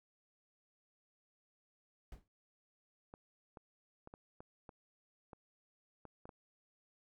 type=noise with exponential decay; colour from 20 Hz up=brown; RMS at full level=-47 dBFS; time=2.12-2.28 s; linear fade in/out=2 ms; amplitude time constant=33 ms
type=clicks; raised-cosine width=1 ms; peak=-37 dBFS; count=10; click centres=3.139 / 3.572 / 4.074 / 4.139 / 4.405 / 4.692 / 5.332 / 6.053 / 6.255 / 6.292 s
effects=none